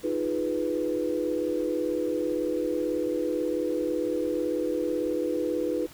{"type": "chord", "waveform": "sine", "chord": "F half-diminished seventh", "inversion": "third", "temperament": "equal", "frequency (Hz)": [311.1, 349.2, 415.3, 493.9], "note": ["Eb4", "F4", "Ab4", "Cb5"], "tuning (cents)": [0, 0, 0, 0], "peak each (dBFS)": [-30, -31, -34, -29], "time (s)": [0.03, 5.87], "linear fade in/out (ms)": 20, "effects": ["pink hiss -49 dBFS RMS until 5.93 s"]}